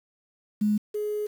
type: tone pair in turn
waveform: sine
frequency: 210 / 420 Hz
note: G#3 / G#4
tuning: +19 / +19 cents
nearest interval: octave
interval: 1200 cents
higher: second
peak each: -20 / -26 dBFS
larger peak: first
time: 0.61-0.78 / 0.94-1.27 s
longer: second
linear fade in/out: 10 ms
effects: 8-bit